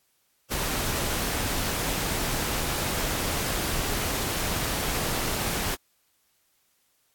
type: noise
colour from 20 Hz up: pink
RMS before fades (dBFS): -28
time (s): 0.5-5.76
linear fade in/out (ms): 20
effects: white hiss -69 dBFS RMS until 7.14 s + AAC 64 kbps